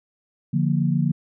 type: chord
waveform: sine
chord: Bb major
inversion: first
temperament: equal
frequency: 146.83 / 174.61 / 233.1 Hz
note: D3 / F3 / Bb3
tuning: 0 / 0 / 0 cents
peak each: -21 / -22 / -25 dBFS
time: 0.53-1.12 s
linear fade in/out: 10 ms
effects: none